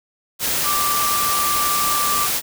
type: tone in noise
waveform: sine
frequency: 1174.7 Hz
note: D6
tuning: in tune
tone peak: -20 dBFS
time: 0.63-2.29 s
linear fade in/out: 50 ms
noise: white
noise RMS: -21 dBFS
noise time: 0.39-2.42 s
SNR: -2 dB
effects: none